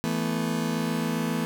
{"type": "chord", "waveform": "35% pulse", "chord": "E suspended fourth", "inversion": "none", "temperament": "just", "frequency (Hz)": [164.81, 219.8, 247.2], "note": ["E3", "A3", "B3"], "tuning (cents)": [0, -2, 2], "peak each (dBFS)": -28, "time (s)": [0.04, 1.45], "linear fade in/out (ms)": 0, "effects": []}